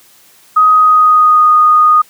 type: tone with pitch glide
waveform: sine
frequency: 1256 to 1235.1 Hz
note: D#6 to D#6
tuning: +16 to -13 cents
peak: -4 dBFS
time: 0.56-2.02 s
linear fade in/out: 10 ms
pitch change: -29 cents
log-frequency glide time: 0.7-1.5 s
effects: white hiss -45 dBFS RMS until 2.09 s + high-pass 100 Hz 12 dB/octave